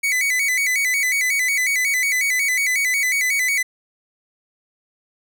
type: tone with vibrato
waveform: 45% pulse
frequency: 2120 Hz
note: C7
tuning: 22 cents sharp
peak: -17 dBFS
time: 0.03-3.63 s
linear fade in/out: 10 ms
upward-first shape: square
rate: 5.5 Hz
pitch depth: 94 cents each way
effects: none